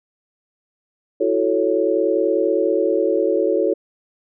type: chord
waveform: sine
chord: F# minor seventh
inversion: third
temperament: equal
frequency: 329.6 / 370 / 440 / 554.4 Hz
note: E4 / F#4 / A4 / C#5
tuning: 0 / 0 / 0 / 0 cents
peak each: -22 / -21 / -20 / -21 dBFS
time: 1.2-3.74 s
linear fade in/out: 10 ms
effects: none